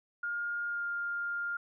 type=tone with pitch glide; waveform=sine; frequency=1416 to 1403.8 Hz; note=F6 to F6; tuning=+23 to +9 cents; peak=-32 dBFS; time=0.23-1.57 s; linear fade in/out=5 ms; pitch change=-14 cents; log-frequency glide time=0.68-0.86 s; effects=none